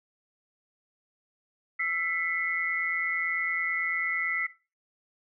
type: tone cluster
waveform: sine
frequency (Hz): 1335 / 1998 / 2167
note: E6 / B6 / C#7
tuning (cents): +22 / +20 / -40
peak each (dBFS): -36 / -28 / -32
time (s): 1.79-4.47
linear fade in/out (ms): 10
effects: noise-tail reverb RT60 0.3 s tail -17 dB re dry